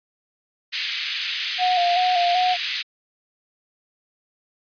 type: band-pass noise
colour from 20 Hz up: white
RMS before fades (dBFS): -27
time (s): 0.72-2.83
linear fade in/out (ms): 20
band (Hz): 2000 to 4300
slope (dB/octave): 24
type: tone with vibrato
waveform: sine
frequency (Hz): 716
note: F5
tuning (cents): +43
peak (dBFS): -17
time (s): 1.58-2.57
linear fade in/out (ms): 50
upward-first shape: square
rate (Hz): 2.6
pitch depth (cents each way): 36
effects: resampled to 11025 Hz